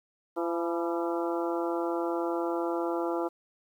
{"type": "harmonic tone with a mistuned harmonic", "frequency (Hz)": 170, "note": "F3", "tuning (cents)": -46, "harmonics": [2, 3, 4, 5, 6, 7, 8], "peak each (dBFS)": [-30, -34, -36, -38, -40, -41, -42], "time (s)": [0.36, 3.29], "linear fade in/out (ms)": 20, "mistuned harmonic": 6, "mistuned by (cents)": -61, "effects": ["10-bit"]}